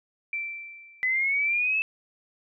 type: tone with exponential decay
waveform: sine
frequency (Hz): 2341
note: D7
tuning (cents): -6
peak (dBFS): -26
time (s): 0.33-1.39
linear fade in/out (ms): 2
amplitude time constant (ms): 230
type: exponential sweep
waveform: sine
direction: up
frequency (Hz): 2000 to 2637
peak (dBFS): -22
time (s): 1.03-1.82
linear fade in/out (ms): 0
effects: none